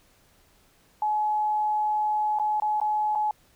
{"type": "tone with dropouts", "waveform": "sine", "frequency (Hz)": 849, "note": "G#5", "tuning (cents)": 38, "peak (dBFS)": -22, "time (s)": [1.02, 3.31], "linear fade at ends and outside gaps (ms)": 2, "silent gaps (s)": [[2.388, 2.397], [2.6, 2.621], [2.801, 2.814], [3.151, 3.156]], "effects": ["pink hiss -61 dBFS RMS until 3.55 s"]}